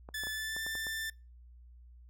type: clicks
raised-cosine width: 1 ms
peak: -32 dBFS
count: 7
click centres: 0.089 / 0.236 / 0.27 / 0.565 / 0.665 / 0.753 / 0.868 s
type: tone with pitch glide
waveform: sawtooth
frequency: 1739 to 1776.6 Hz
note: A6 to A6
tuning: -21 to +16 cents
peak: -32 dBFS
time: 0.14-1.1 s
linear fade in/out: 5 ms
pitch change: +37 cents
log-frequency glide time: 0.3-0.62 s
effects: noise-tail reverb RT60 0.3 s tail -25 dB re dry + added 60 Hz sine -52 dBFS peak until 2.09 s